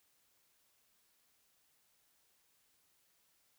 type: silence
effects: white hiss -74 dBFS RMS until 3.58 s